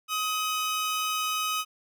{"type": "tone pair together", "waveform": "sawtooth", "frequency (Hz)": [1259.7, 2996], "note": ["D#6", "F#7"], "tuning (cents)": [21, 21], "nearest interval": "octave + minor third", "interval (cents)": 1500, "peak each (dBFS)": [-24, -30], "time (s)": [0.08, 1.65], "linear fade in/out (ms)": 50, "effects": []}